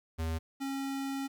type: tone pair in turn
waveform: square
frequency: 81.1 / 272.8 Hz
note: E2 / C#4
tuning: -28 / -28 cents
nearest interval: octave + major sixth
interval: 2100 cents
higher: second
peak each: -32 / -34 dBFS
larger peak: first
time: 0.18-0.39 / 0.6-1.28 s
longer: second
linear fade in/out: 20 ms
effects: 11-bit